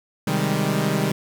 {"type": "chord", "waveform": "sawtooth", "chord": "Ab major seventh", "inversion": "first", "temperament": "equal", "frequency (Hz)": [130.81, 155.56, 196, 207.7], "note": ["C3", "Eb3", "G3", "Ab3"], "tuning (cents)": [0, 0, 0, 0], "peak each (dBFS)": [-23, -20, -20, -24], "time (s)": [0.27, 1.12], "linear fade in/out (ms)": 5, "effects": ["8-bit"]}